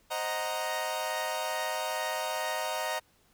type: chord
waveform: sawtooth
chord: C half-diminished seventh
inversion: none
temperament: equal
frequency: 523.3 / 622.3 / 740 / 932.3 Hz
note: C5 / Eb5 / Gb5 / Bb5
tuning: 0 / 0 / 0 / 0 cents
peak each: -36 / -31 / -34 / -31 dBFS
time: 0.1-3 s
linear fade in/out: 20 ms
effects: pink hiss -66 dBFS RMS until 3.33 s